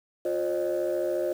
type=tone cluster; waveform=sine; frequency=354.8 / 534 / 608 Hz; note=F4 / C5 / D#5; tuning=+27 / +35 / -40 cents; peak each=-28 dBFS; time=0.25-1.33 s; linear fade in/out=5 ms; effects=tanh soft clip ceiling -20 dBFS + 8-bit